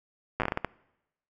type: slowing click train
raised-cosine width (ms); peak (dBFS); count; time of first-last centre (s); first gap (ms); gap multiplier
0.5; -12; 9; 0.4-0.647; 8; 1.37
effects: noise-tail reverb RT60 0.9 s tail -23 dB re dry